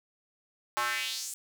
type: tone with high-pass filter sweep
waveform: square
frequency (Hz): 120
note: B2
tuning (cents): -49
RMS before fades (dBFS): -33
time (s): 0.77-1.34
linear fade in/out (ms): 0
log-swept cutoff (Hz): 950 to 8900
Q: 2.6
effects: none